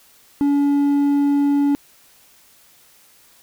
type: tone with hard clipping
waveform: sine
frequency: 284.6 Hz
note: C#4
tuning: 46 cents sharp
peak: -15 dBFS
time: 0.41-1.75 s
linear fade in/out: 0 ms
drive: 3 dB
effects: white hiss -52 dBFS RMS until 3.42 s